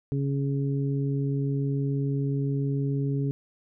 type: harmonic tone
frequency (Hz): 139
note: C#3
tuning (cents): +5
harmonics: 1 / 2 / 3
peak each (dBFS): -25 / -31 / -35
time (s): 0.12-3.31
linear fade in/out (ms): 0
effects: none